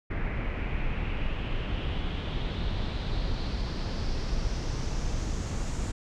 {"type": "noise with low-pass filter sweep", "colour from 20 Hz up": "brown", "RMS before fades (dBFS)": -30, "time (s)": [0.1, 5.92], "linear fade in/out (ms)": 10, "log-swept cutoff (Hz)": [2100, 7400], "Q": 3.7, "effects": []}